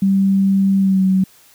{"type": "tone with pitch glide", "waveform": "sine", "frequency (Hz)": [194.6, 189.06], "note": ["G3", "F#3"], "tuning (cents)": [-12, 38], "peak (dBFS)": -11, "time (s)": [0.02, 1.24], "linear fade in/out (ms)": 5, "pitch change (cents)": -50, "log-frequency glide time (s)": [0.79, 1.03], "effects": ["white hiss -49 dBFS RMS until 1.54 s"]}